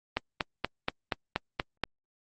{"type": "click train", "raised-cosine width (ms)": 0.3, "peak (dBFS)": -11, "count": 8, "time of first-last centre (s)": [0.17, 1.837], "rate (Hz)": 4.2, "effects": ["Opus 24 kbps"]}